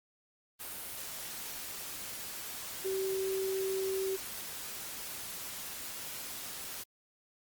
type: tone in noise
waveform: sine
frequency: 383 Hz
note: G4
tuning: 40 cents flat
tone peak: -31 dBFS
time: 2.84-4.17 s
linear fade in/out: 20 ms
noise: white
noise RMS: -42 dBFS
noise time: 0.59-6.84 s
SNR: +8 dB
effects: Opus 32 kbps